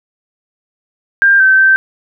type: tone with pitch steps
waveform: sine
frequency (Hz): 1595 / 1544 / 1555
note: G6 / G6 / G6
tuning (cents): +30 / -27 / -14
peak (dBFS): -5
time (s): 1.22-1.76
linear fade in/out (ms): 0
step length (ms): 180
effects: none